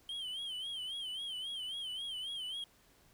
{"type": "tone with vibrato", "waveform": "triangle", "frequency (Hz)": 3136, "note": "G7", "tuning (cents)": 0, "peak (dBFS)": -37, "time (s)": [0.09, 2.64], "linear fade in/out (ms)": 2, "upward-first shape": "sine", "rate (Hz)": 3.7, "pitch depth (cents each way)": 100, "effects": ["pink hiss -66 dBFS RMS until 3.13 s"]}